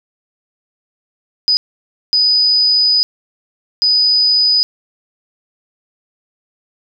sine tone bursts at uneven times, 4978 Hz, D#8, in tune, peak -9 dBFS, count 3, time 1.48-1.57 / 2.13-3.03 / 3.82-4.63 s, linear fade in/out 0 ms, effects none

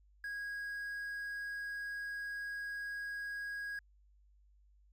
triangle tone with quantisation, 1647 Hz, G#6, 15 cents flat, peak -37 dBFS, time 0.24-3.79 s, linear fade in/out 2 ms, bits 11, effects added 50 Hz sine -63 dBFS peak until 4.92 s

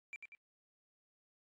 sine tone with echo, 2349 Hz, D7, in tune, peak -40 dBFS, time 0.13-0.16 s, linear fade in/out 0 ms, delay 95 ms, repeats 2, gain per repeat -6 dB, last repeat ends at 0.35 s, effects tanh soft clip ceiling -42 dBFS + AAC 32 kbps

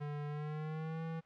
square tone with pitch glide, 146.83 to 162.92 Hz, D3 to E3, 0 to -20 cents, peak -39 dBFS, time 0-1.21 s, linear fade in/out 20 ms, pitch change +180 cents, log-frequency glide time 0.27-1.03 s, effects white hiss -67 dBFS RMS until 1.25 s + low-pass 2000 Hz 12 dB/octave

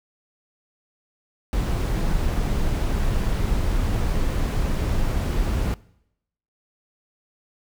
brown noise, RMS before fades -22 dBFS, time 1.53-5.74 s, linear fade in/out 0 ms, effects noise-tail reverb RT60 0.8 s tail -22 dB re dry

